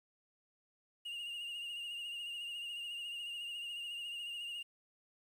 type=tone with vibrato; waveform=triangle; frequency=2831 Hz; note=F7; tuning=23 cents sharp; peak=-39 dBFS; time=1.05-4.63 s; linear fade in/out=10 ms; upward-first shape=triangle; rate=14 Hz; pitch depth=47 cents each way; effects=11-bit